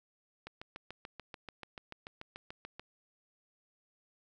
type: click train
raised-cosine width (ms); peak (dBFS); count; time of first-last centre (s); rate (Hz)
0.3; -28; 17; 0.47-2.796; 6.88
effects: none